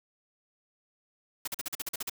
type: noise bursts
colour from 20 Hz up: white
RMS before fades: -34 dBFS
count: 10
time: 1.45-2.097 s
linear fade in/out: 5 ms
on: 26 ms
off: 43 ms
effects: none